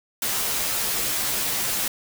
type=noise with comb filter; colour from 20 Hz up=white; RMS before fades=-25 dBFS; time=0.22-1.88 s; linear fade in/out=2 ms; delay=12 ms; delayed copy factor=-0.75; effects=none